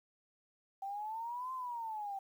sine exponential two-way sweep, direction up then down, 773 to 1046.5 to 773 Hz, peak -38 dBFS, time 0.82-2.19 s, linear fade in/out 5 ms, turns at 1.53 s, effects 11-bit

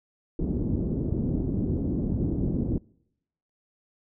white low-pass noise, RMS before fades -27 dBFS, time 0.39-2.78 s, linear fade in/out 2 ms, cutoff 310 Hz, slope 24 dB/octave, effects noise-tail reverb RT60 0.8 s tail -26 dB re dry

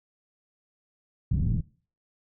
white low-pass noise, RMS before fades -25 dBFS, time 1.31-1.61 s, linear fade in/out 10 ms, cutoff 160 Hz, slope 24 dB/octave, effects noise-tail reverb RT60 0.4 s tail -20 dB re dry

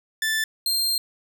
sawtooth tone pair in turn, 1760 / 4186 Hz, A6 / C8, 0 / 0 cents, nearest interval octave + minor third, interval 1500 cents, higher second, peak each -18 dBFS, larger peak neither, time 0.22-0.44 / 0.66-0.98 s, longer second, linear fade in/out 2 ms, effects none

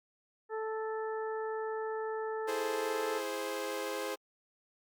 harmonic tone, 439.1 Hz, A4, 4 cents flat, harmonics 1 / 2 / 3 / 4, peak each -35 / -41 / -45 / -47 dBFS, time 0.49-3.22 s, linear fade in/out 50 ms
sawtooth chord, E augmented, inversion none, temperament equal, 329.6 / 415.3 / 523.3 Hz, E4 / G#4 / B#4, 0 / 0 / 0 cents, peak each -39 / -35 / -34 dBFS, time 2.47-4.16 s, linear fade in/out 20 ms
effects Opus 48 kbps

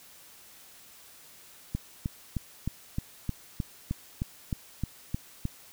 click train, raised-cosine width 5 ms, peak -17 dBFS, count 13, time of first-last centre 1.75-5.454 s, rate 3.24 Hz, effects white hiss -53 dBFS RMS until 5.72 s

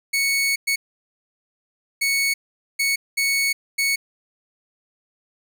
sawtooth tone bursts at uneven times, 2217 Hz, C#7, in tune, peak -15 dBFS, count 6, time 0.13-0.56 / 0.67-0.76 / 2.01-2.34 / 2.79-2.96 / 3.17-3.53 / 3.78-3.96 s, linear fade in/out 10 ms, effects none

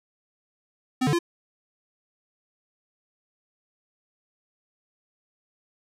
square tone with pitch steps, 256.4 / 146.2 / 343.8 Hz, C4 / D3 / F4, -35 / -7 / -27 cents, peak -21 dBFS, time 1.01-1.19 s, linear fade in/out 10 ms, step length 60 ms, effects low-pass 10000 Hz 12 dB/octave

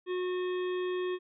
harmonic tone, 363.7 Hz, F#4, 30 cents flat, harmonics 1 / 3 / 5 / 7 / 9 / 10, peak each -30 / -43 / -45 / -49 / -49 / -56 dBFS, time 0.06-1.19 s, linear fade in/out 50 ms, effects none

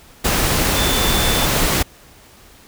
sine tone in noise, 3520 Hz, A7, in tune, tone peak -23 dBFS, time 0.76-1.46 s, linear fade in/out 10 ms, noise pink, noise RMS -17 dBFS, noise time 0.24-1.83 s, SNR -9 dB, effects pink hiss -46 dBFS RMS until 2.67 s

